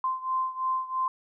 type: beating tone pair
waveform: sine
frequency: 1039 / 1042 Hz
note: C6 / C6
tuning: -12 / -7 cents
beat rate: 3 Hz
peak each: -28 / -31 dBFS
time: 0.04-1.08 s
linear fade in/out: 2 ms
effects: none